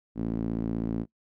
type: tone with band-pass filter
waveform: sawtooth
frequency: 56 Hz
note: A1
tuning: 31 cents sharp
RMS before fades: -30 dBFS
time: 0.15-1.06 s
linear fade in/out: 50 ms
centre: 250 Hz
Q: 2.6
effects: noise-tail reverb RT60 0.1 s tail -21 dB re dry